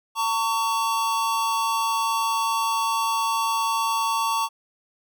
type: tone pair together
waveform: square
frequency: 905 / 1124.4 Hz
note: A5 / C#6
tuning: +48 / +24 cents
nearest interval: major third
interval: 376 cents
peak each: -25 dBFS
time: 0.15-4.49 s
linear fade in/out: 50 ms
effects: none